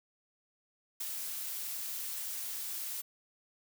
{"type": "noise with ADSR envelope", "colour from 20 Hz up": "blue", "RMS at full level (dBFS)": -36, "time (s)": [1, 3.02], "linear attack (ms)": 8, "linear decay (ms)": 22, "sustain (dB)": -3, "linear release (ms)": 15, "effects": []}